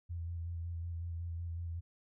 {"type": "tone with vibrato", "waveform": "sine", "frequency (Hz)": 84.7, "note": "E2", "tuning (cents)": 48, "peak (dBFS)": -37, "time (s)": [0.09, 1.81], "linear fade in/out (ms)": 20, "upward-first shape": "square", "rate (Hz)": 5.4, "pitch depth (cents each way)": 23, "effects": []}